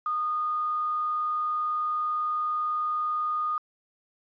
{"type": "tone with quantisation", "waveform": "sine", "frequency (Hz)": 1229, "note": "D#6", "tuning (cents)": -22, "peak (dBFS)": -25, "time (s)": [0.06, 3.58], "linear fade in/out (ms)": 2, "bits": 8, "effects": ["resampled to 11025 Hz"]}